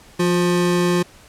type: tone pair together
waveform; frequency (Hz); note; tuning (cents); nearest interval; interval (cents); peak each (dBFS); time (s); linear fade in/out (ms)
square; 174.61 / 355.7; F3 / F4; 0 / +32; octave; 1232; -19; 0.19-1.03; 10
effects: pink hiss -47 dBFS RMS until 1.28 s + low-pass 11000 Hz 12 dB/octave